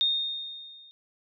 sine tone with level ramp, 3678 Hz, A#7, 24 cents flat, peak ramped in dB -20 to -50 dBFS, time 0.01-0.91 s, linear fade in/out 0 ms, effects none

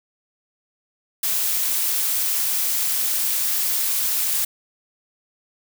blue noise with amplitude modulation, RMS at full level -20 dBFS, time 1.23-4.45 s, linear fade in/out 5 ms, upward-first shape sine, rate 267 Hz, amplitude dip 40%, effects none

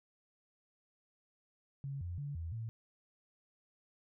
sine tone with pitch steps, 138.5 / 87.5 / 143.3 / 82.7 / 113.1 Hz, C#3 / F2 / D3 / E2 / A2, -1 / +4 / -42 / +6 / +48 cents, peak -38 dBFS, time 1.84-2.69 s, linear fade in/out 0 ms, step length 170 ms, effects none

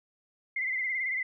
sine tone with vibrato, 2067 Hz, C7, 22 cents flat, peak -28 dBFS, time 0.56-1.23 s, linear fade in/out 5 ms, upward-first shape sine, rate 18 Hz, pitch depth 64 cents each way, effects none

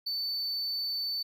triangle tone, 4518 Hz, C#8, 32 cents sharp, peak -29 dBFS, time 0.06-1.23 s, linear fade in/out 10 ms, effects none

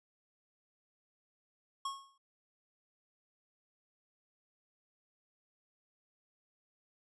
square tone with exponential decay, 1094 Hz, C#6, 23 cents flat, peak -34 dBFS, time 1.85-2.18 s, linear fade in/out 5 ms, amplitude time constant 70 ms, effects resampled to 22050 Hz

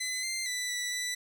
15% pulse tone with pitch steps, 2024 / 2089 / 1986 / 1968 / 1979 Hz, B6 / C7 / B6 / B6 / B6, +42 / -3 / +9 / -7 / +3 cents, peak -25 dBFS, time 0-1.15 s, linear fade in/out 10 ms, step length 230 ms, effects none

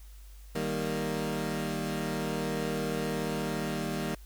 20% pulse chord, Eb major, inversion none, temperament equal, 155.56 / 196 / 233.1 Hz, Eb3 / G3 / Bb3, 0 / 0 / 0 cents, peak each -30 dBFS, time 0.55-4.15 s, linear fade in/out 5 ms, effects added 50 Hz sine -46 dBFS peak until 4.25 s + white hiss -60 dBFS RMS until 4.25 s

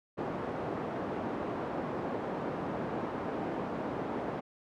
pink band-pass noise, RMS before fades -36 dBFS, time 0.17-4.41 s, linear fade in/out 20 ms, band 210 to 900 Hz, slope 12 dB/octave, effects none

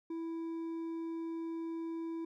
triangle tone with hard clipping, 329.6 Hz, E4, in tune, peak -38 dBFS, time 0.1-2.25 s, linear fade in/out 5 ms, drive 7 dB, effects none

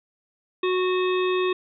harmonic tone, 367.5 Hz, F#4, 12 cents flat, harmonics 1 / 3 / 5 / 7 / 9 / 10, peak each -21 / -29 / -36 / -32 / -41 / -36 dBFS, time 0.63-1.53 s, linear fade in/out 5 ms, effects none

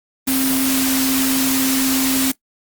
sine tone in noise, 265.1 Hz, C4, 23 cents sharp, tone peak -17 dBFS, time 0.27-2.32 s, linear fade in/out 10 ms, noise white, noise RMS -20 dBFS, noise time 0.27-2.32 s, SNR 0 dB, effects noise-tail reverb RT60 0.1 s tail -19 dB re dry + Opus 32 kbps

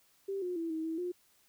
sine tone with pitch steps, 391.9 / 358.9 / 331.4 / 319 / 323.9 / 356.2 Hz, G4 / F4 / E4 / D#4 / E4 / F4, 0 / +47 / +9 / +43 / -30 / +34 cents, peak -33 dBFS, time 0.28-1.12 s, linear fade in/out 10 ms, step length 140 ms, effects white hiss -68 dBFS RMS until 1.48 s

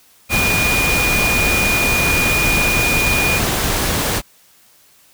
sine tone in noise, 2441 Hz, D#7, 34 cents flat, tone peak -16 dBFS, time 0.29-3.41 s, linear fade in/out 50 ms, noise pink, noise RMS -18 dBFS, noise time 0.29-4.22 s, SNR -1 dB, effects white hiss -51 dBFS RMS until 5.13 s

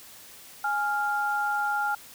sine tone pair together, 830 / 1395.9 Hz, G#5 / F6, -1 / -1 cents, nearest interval major sixth, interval 900 cents, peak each -27 dBFS, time 0.64-1.95 s, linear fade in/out 5 ms, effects white hiss -48 dBFS RMS until 2.14 s

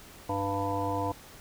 harmonic tone, 99.1 Hz, G2, 19 cents sharp, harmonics 1 / 3 / 5 / 7 / 9 / 10, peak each -35 / -35 / -35 / -35 / -35 / -35 dBFS, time 0.29-1.12 s, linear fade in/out 5 ms, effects pink hiss -50 dBFS RMS until 1.4 s

